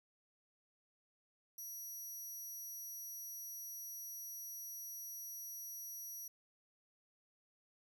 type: tone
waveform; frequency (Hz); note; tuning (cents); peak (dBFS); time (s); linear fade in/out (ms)
10% pulse; 5800; F#8; -35; -40; 1.58-6.28; 5
effects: none